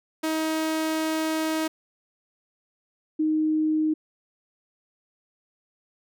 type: tone pair in turn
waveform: sawtooth / sine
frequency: 316.7 / 310.9 Hz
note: D#4 / D#4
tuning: +31 / -1 cents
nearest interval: unison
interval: 32 cents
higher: first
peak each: -20 dBFS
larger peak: neither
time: 0.23-1.68 / 3.19-3.94 s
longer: first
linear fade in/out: 10 ms
effects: none